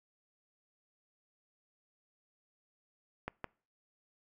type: clicks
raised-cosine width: 0.5 ms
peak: -22 dBFS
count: 2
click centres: 3.28 / 3.443 s
effects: noise-tail reverb RT60 0.4 s tail -25 dB re dry